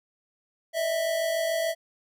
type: tone pair together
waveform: square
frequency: 610 / 656.9 Hz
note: D#5 / E5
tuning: -34 / -6 cents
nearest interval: minor second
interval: 128 cents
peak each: -34 / -26 dBFS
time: 0.73-1.75 s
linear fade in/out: 50 ms
effects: none